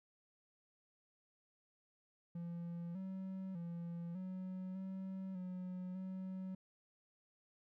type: tone with pitch steps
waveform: triangle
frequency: 171 / 189.8 / 170.5 / 185.9 / 190.2 / 182.7 / 187.8 Hz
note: F3 / F#3 / F3 / F#3 / F#3 / F#3 / F#3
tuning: -36 / +44 / -41 / +8 / +48 / -22 / +26 cents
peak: -40 dBFS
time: 2.35-6.55 s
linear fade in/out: 5 ms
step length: 600 ms
effects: none